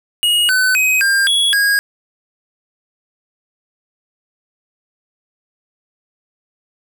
square tone with pitch steps, 2881 / 1512 / 2525 / 1599 / 3357 / 1638 Hz, F#7 / F#6 / D#7 / G6 / G#7 / G#6, -47 / +37 / +25 / +34 / +18 / -24 cents, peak -12 dBFS, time 0.23-1.79 s, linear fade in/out 0 ms, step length 260 ms, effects 8-bit

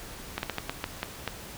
slowing click train, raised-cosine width 0.3 ms, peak -13 dBFS, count 8, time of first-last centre 0.38-1.277 s, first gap 51 ms, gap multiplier 1.3, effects pink hiss -43 dBFS RMS until 1.57 s

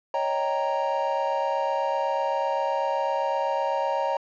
triangle chord, Eb dominant seventh, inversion third, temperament equal, 554.4 / 622.3 / 784 / 932.3 Hz, Db5 / Eb5 / G5 / Bb5, 0 / 0 / 0 / 0 cents, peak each -26 / -29 / -29 / -25 dBFS, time 0.14-4.17 s, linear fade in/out 2 ms, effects resampled to 16000 Hz

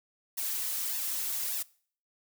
blue noise with flanger, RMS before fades -33 dBFS, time 0.37-1.63 s, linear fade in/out 10 ms, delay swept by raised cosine 1.1 to 4.8 ms, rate 1.7 Hz, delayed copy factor +0.85, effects noise-tail reverb RT60 0.5 s tail -22 dB re dry

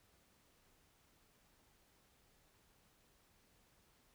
silence, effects pink hiss -72 dBFS RMS until 4.14 s

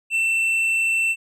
triangle tone with tanh clipping, 2682 Hz, E7, 29 cents sharp, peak -19 dBFS, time 0.1-1.16 s, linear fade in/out 50 ms, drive 10 dB, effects none

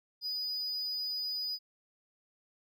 triangle tone, 4954 Hz, D#8, 8 cents flat, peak -32 dBFS, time 0.21-1.59 s, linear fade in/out 50 ms, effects none

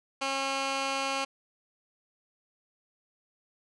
15% pulse tone with band-pass filter, 271.5 Hz, C#4, 36 cents flat, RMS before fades -31 dBFS, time 0.21-1.25 s, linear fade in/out 10 ms, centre 2800 Hz, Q 0.55, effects resampled to 24000 Hz

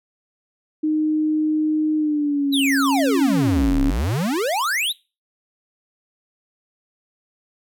sine tone with pitch glide, 308.5 to 274.8 Hz, D#4 to C#4, -15 to -15 cents, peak -17 dBFS, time 0.83-3.91 s, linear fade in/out 10 ms, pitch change -200 cents, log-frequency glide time 1.97-2.58 s
square exponential two-way sweep, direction down then up, 4100 to 30.76 to 4100 Hz, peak -20 dBFS, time 2.52-4.93 s, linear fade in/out 20 ms, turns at 3.82 s
effects noise-tail reverb RT60 0.3 s tail -23 dB re dry

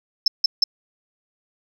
sine tone bursts, 5274 Hz, E8, in tune, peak -11 dBFS, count 3, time 0.26-0.64 s, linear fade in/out 5 ms, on 20 ms, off 160 ms, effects tanh soft clip ceiling -9 dBFS

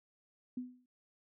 sine tone with exponential decay, 250 Hz, B3, 21 cents sharp, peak -34 dBFS, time 0.57-0.86 s, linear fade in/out 5 ms, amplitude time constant 63 ms, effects none

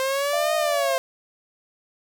sawtooth linear two-way sweep, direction up then down, 523.3 to 621 to 523.3 Hz, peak -18 dBFS, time 0-0.98 s, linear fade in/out 0 ms, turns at 0.55 s
sine tone, 676 Hz, E5, 43 cents sharp, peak -24 dBFS, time 0.33-0.98 s, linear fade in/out 5 ms
effects none

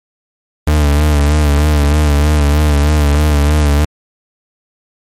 40% pulse tone with vibrato, 74 Hz, D2, 14 cents sharp, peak -7 dBFS, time 0.67-3.85 s, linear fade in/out 5 ms, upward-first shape sine, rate 3.2 Hz, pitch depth 49 cents each way, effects MP3 64 kbps

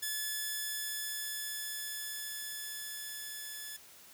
5% pulse tone with level ramp, 1725 Hz, A6, 35 cents flat, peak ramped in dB -23 to -31 dBFS, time 0.02-3.77 s, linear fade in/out 10 ms, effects white hiss -56 dBFS RMS until 4.13 s + high-pass 60 Hz 12 dB/octave

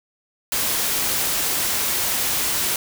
white noise, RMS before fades -22 dBFS, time 0.52-2.76 s, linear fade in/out 2 ms, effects none

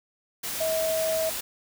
sine tone in noise, 642 Hz, E5, 46 cents flat, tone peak -24 dBFS, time 0.6-1.3 s, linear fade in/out 10 ms, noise white, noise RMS -32 dBFS, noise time 0.43-1.41 s, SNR +5 dB, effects none

